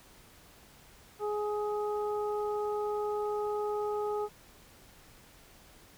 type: harmonic tone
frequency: 418.2 Hz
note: G#4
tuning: 12 cents sharp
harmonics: 1 / 2 / 3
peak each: -31 / -37 / -41 dBFS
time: 1.19-4.29 s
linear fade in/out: 50 ms
effects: pink hiss -57 dBFS RMS until 5.97 s